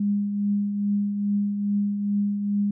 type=tone with tremolo; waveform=sine; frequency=203.6 Hz; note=G#3; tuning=34 cents flat; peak=-19 dBFS; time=0-2.71 s; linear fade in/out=5 ms; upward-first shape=triangle; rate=2.4 Hz; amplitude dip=50%; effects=none